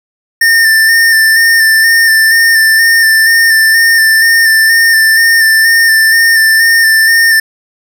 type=tone with vibrato; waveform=square; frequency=1800 Hz; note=A6; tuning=39 cents sharp; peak=-5 dBFS; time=0.41-7.4 s; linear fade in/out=5 ms; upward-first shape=square; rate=2.1 Hz; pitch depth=22 cents each way; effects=none